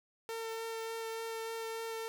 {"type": "tone with vibrato", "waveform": "sawtooth", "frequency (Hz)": 451.8, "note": "A4", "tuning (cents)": 46, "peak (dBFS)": -34, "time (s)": [0.29, 2.08], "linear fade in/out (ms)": 0, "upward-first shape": "sine", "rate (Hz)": 3.4, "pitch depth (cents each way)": 10, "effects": []}